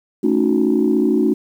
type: chord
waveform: sine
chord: D# half-diminished seventh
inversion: second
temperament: equal with one note detuned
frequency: 220 / 277.2 / 311.1 / 367.9 Hz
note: A3 / C#4 / D#4 / F#4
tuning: 0 / 0 / 0 / -10 cents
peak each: -18 dBFS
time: 0.23-1.34 s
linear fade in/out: 10 ms
effects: tanh soft clip ceiling -5 dBFS + 8-bit